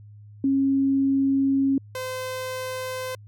sine / sawtooth tone pair in turn, 272.4 / 514.2 Hz, C#4 / C5, -30 / -30 cents, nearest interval major seventh, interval 1100 cents, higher second, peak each -18 / -25 dBFS, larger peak first, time 0.44-1.78 / 1.95-3.15 s, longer first, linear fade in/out 2 ms, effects added 104 Hz sine -43 dBFS peak until 3.27 s

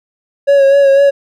triangle tone with vibrato, 554.4 Hz, C#5, in tune, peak -3 dBFS, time 0.47-1.11 s, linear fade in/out 20 ms, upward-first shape sine, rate 4 Hz, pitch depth 31 cents each way, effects none

